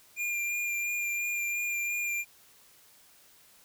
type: tone with vibrato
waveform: square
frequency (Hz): 2400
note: D7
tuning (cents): +37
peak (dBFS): -30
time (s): 0.16-2.25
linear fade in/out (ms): 50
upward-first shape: sine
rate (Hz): 2.9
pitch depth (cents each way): 15
effects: white hiss -59 dBFS RMS until 3.64 s